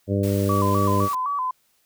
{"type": "harmonic tone", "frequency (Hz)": 99.5, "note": "G2", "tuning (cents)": 26, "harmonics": [1, 2, 3, 4, 5, 6], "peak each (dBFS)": [-22, -25, -27, -28, -29, -30], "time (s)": [0.07, 1.09], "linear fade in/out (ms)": 50}
{"type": "noise", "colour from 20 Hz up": "white", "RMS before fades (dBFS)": -38, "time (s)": [0.23, 1.15], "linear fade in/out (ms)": 5}
{"type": "tone with vibrato", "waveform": "sine", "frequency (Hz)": 1078, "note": "C#6", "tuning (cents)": -49, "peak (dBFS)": -22, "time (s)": [0.49, 1.51], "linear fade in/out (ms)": 5, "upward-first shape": "square", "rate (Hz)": 3.9, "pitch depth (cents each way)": 100}
{"effects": ["white hiss -65 dBFS RMS until 1.85 s"]}